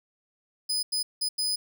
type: tone bursts at uneven times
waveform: 35% pulse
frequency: 4999 Hz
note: D#8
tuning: 7 cents sharp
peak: -24 dBFS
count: 4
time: 0.69-0.83 / 0.92-1.03 / 1.21-1.29 / 1.38-1.56 s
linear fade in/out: 10 ms
effects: none